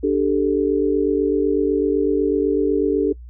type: chord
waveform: sine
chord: D suspended fourth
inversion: none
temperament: equal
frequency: 293.7 / 392 / 440 Hz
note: D4 / G4 / A4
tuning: 0 / 0 / 0 cents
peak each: -20 dBFS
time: 0.03-3.13 s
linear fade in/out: 10 ms
effects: noise-tail reverb RT60 0.1 s tail -24 dB re dry + added 60 Hz sine -35 dBFS peak until 3.29 s